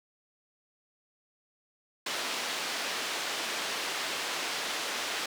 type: band-pass noise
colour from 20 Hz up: white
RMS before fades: -34 dBFS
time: 2.06-5.26 s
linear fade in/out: 5 ms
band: 310 to 4300 Hz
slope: 12 dB/octave
effects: none